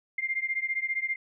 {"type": "beating tone pair", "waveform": "sine", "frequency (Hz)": [2100, 2115], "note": ["C7", "C7"], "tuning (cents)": [6, 18], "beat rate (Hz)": 15, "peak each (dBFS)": [-30, -31], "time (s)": [0.18, 1.16], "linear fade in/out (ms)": 5, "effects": []}